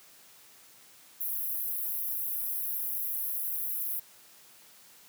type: high-pass noise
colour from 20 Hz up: pink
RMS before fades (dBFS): -33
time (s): 1.2-4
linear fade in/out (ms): 10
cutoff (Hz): 11000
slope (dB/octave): 96
effects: white hiss -56 dBFS RMS until 5.08 s + high-pass 100 Hz 12 dB/octave